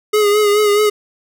square tone with vibrato, 416.7 Hz, G#4, 6 cents sharp, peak -11 dBFS, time 0.13-0.9 s, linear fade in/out 10 ms, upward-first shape sine, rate 4.7 Hz, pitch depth 39 cents each way, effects none

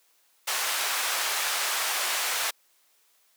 pink band-pass noise, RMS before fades -28 dBFS, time 0.47-2.51 s, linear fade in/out 10 ms, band 940 to 16000 Hz, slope 12 dB/octave, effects white hiss -65 dBFS RMS until 3.36 s + high-pass 400 Hz 12 dB/octave

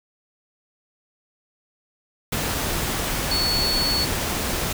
sine tone in noise, 4419 Hz, C#8, 6 cents flat, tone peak -21 dBFS, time 3.31-4.05 s, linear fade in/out 5 ms, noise pink, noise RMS -25 dBFS, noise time 2.32-4.73 s, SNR +1 dB, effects none

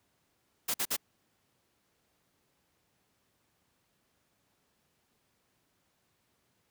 white noise bursts, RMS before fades -31 dBFS, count 3, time 0.68-0.966 s, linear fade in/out 10 ms, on 62 ms, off 50 ms, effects pink hiss -74 dBFS RMS until 6.7 s + high-pass 80 Hz 12 dB/octave

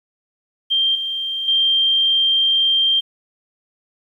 sine tone with level steps, 3171 Hz, G7, 19 cents sharp, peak -14 / -21 / -13 dBFS, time 0.7-3.01 s, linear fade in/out 20 ms, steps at 0.95 / 1.48 s, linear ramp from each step 2 ms, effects 9-bit

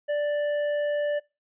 sine tone with tanh clipping, 587.3 Hz, D5, in tune, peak -25 dBFS, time 0.08-1.2 s, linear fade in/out 20 ms, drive 9 dB, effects noise-tail reverb RT60 0.3 s tail -25 dB re dry + resampled to 8000 Hz

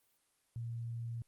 sine tone, 116.7 Hz, A#2, 2 cents sharp, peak -38 dBFS, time 0.56-1.22 s, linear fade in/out 0 ms, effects white hiss -75 dBFS RMS until 1.27 s + Opus 32 kbps

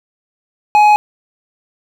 sine tone with hard clipping, 840 Hz, G#5, 19 cents sharp, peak -7 dBFS, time 0.75-0.96 s, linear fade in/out 0 ms, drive 6 dB, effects none

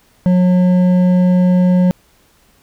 sine tone with hard clipping, 181 Hz, F#3, 38 cents flat, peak -10 dBFS, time 0.26-1.91 s, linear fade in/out 0 ms, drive 7 dB, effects pink hiss -53 dBFS RMS until 2.62 s

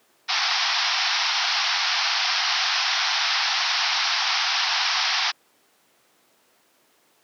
white band-pass noise, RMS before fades -23 dBFS, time 0.28-5.32 s, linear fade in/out 20 ms, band 700 to 5600 Hz, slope 96 dB/octave, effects pink hiss -61 dBFS RMS until 7.23 s + high-pass 300 Hz 12 dB/octave

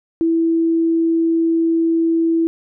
sine tone, 329.6 Hz, E4, in tune, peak -13 dBFS, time 0.21-2.47 s, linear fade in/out 0 ms, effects none

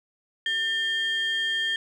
sine tone pair together, 1797 / 3206 Hz, A6 / G7, +36 / +38 cents, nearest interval minor seventh, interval 1002 cents, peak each -25 dBFS, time 0.46-1.76 s, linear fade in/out 2 ms, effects tanh soft clip ceiling -19 dBFS + 10-bit

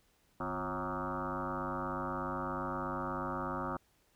sine tone with frequency modulation, 740 Hz, F#5, in tune, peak -34 dBFS, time 0.4-3.77 s, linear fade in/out 5 ms, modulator 96.8 Hz, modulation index 6.4, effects pink hiss -71 dBFS RMS until 4.15 s

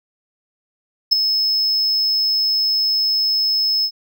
triangle tone with ADSR envelope, 5200 Hz, E8, 24 cents flat, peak -5 dBFS, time 1.11-3.91 s, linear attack 19 ms, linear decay 4 ms, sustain -9 dB, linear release 67 ms, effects none

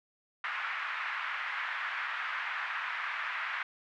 white band-pass noise, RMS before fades -36 dBFS, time 0.44-3.63 s, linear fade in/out 2 ms, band 1100 to 2100 Hz, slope 24 dB/octave, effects none

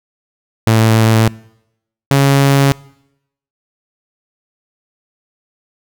sawtooth tone pair in turn, 111.5 / 138.55 Hz, A2 / C#3, +23 / -1 cents, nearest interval major third, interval 376 cents, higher second, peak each -4 dBFS, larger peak neither, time 0.67-1.28 / 2.11-2.72 s, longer neither, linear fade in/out 0 ms, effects noise-tail reverb RT60 0.8 s tail -23 dB re dry

